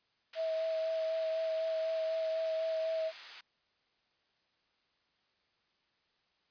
pink high-pass noise, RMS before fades -49 dBFS, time 0.33-3.41 s, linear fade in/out 5 ms, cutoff 1600 Hz, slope 12 dB/octave
sine tone with vibrato, 645 Hz, E5, 38 cents flat, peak -31 dBFS, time 0.35-3.12 s, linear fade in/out 50 ms, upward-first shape sine, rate 4 Hz, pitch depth 12 cents each way
effects white hiss -75 dBFS RMS until 6.5 s + resampled to 11025 Hz

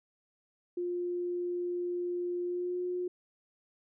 sine tone with pitch glide, 353.1 to 359.1 Hz, F4 to F4, +19 to +48 cents, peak -31 dBFS, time 0.77-3.08 s, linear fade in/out 5 ms, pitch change +29 cents, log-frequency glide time 2.44-2.8 s, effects none

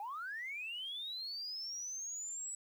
sine linear sweep, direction up, 784 to 7900 Hz, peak -39 dBFS, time 0-2.55 s, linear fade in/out 2 ms, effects tanh soft clip ceiling -36 dBFS + 11-bit

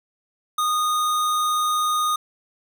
square tone, 1233 Hz, D#6, 16 cents flat, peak -20 dBFS, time 0.58-2.16 s, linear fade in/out 5 ms, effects none

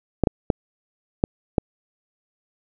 clicks, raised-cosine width 2 ms, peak -3 dBFS, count 5, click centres 0.237 / 0.272 / 0.502 / 1.239 / 1.582 s, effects none

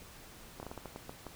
slowing click train, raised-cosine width 1 ms, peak -28 dBFS, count 9, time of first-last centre 0.6-1.267 s, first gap 29 ms, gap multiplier 1.29, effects pink hiss -53 dBFS RMS until 1.35 s

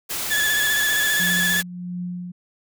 white noise, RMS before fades -27 dBFS, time 0.09-1.63 s, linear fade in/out 20 ms
35% pulse tone with vibrato, 1715 Hz, A6, 45 cents flat, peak -17 dBFS, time 0.3-1.62 s, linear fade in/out 20 ms, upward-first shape square, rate 15 Hz, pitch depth 30 cents each way
sine tone with tremolo, 178.1 Hz, F3, 34 cents sharp, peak -25 dBFS, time 1.19-2.32 s, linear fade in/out 10 ms, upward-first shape triangle, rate 1.5 Hz, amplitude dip 60%
effects none

